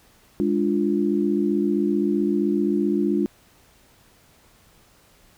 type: chord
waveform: sine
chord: D diminished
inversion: second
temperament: equal with one note detuned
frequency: 206.1 / 293.7 / 349.2 Hz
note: Ab3 / D4 / F4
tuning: -13 / 0 / 0 cents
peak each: -23 dBFS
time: 0.4-3.26 s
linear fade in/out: 0 ms
effects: pink hiss -56 dBFS RMS until 5.37 s